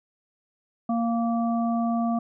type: harmonic tone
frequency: 232 Hz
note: A#3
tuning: 8 cents flat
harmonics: 1 / 3 / 5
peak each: -23 / -28 / -35 dBFS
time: 0.89-2.19 s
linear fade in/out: 5 ms
effects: none